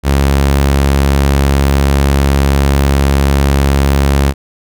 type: tone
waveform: sawtooth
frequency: 69.3 Hz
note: C#2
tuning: in tune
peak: -4 dBFS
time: 0.03-4.34 s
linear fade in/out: 50 ms
effects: none